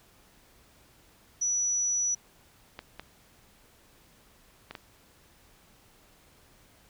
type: tone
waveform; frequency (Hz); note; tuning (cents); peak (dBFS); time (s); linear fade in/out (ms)
sine; 5900; F#8; -6; -25; 1.41-2.15; 10
type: clicks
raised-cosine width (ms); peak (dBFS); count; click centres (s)
0.3; -23; 4; 2.791 / 2.996 / 4.71 / 4.752
effects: pink hiss -60 dBFS RMS until 6.89 s